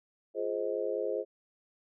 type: chord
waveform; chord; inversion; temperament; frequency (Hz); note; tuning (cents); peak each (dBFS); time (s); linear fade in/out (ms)
sine; F minor seventh; none; just; 349.2 / 419.1 / 523.8 / 628.6; F4 / Ab4 / C5 / Eb5; 0 / +16 / +2 / +18; -38 / -34 / -34 / -38; 0.34-1.25; 50
effects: none